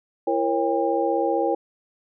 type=tone cluster; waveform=sine; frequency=335.8 / 468.4 / 544 / 802 Hz; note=E4 / A#4 / C#5 / G5; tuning=+32 / +8 / -33 / +39 cents; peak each=-25 dBFS; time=0.27-1.55 s; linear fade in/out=5 ms; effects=none